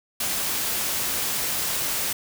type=noise; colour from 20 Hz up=white; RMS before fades=-26 dBFS; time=0.2-2.13 s; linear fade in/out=5 ms; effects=none